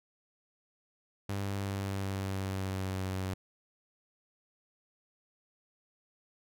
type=tone with pitch glide; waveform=sawtooth; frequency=99.5 to 94.3 Hz; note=G2 to F#2; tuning=+26 to +33 cents; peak=-29 dBFS; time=1.29-3.34 s; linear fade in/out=5 ms; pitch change=-93 cents; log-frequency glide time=1.4-3.06 s; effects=none